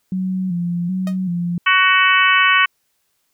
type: tone with vibrato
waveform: sine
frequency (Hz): 180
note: F#3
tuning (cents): -47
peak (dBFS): -18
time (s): 0.12-1.58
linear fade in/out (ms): 2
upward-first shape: square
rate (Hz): 1.3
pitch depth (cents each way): 62
type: tone with exponential decay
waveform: sawtooth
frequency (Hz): 622.3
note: D#5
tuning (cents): 0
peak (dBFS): -22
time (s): 1.07-1.18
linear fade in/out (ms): 2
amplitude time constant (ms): 22
type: harmonic tone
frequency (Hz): 374.1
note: F#4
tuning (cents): +19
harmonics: 3 / 4 / 5 / 6 / 7 / 8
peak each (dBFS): -16 / -17 / -18 / -19 / -19 / -20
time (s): 1.66-2.66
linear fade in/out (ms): 10
effects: white hiss -67 dBFS RMS until 3.33 s